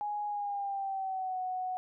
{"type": "tone with pitch glide", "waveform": "sine", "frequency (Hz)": [830.6, 740], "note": ["G#5", "F#5"], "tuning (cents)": [0, 0], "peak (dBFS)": -32, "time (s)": [0.01, 1.77], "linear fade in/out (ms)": 0, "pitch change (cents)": -200, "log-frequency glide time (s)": [0.27, 1.39], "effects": []}